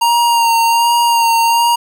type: tone with vibrato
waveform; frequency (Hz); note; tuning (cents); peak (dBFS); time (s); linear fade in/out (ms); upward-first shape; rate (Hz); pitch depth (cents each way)
square; 932.3; A#5; 0; -10; 0.01-1.76; 10; sine; 1.3; 25
effects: 8-bit